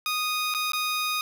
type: tone with dropouts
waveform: 15% pulse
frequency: 1240 Hz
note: D#6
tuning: 6 cents flat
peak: -19 dBFS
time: 0.06-1.21 s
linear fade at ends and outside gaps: 1 ms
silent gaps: 0.54-0.547 / 0.72-0.733 s
effects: none